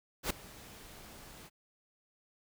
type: noise with ADSR envelope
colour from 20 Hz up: pink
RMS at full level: -31 dBFS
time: 0.23-1.5 s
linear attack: 74 ms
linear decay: 4 ms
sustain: -21 dB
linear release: 37 ms
effects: none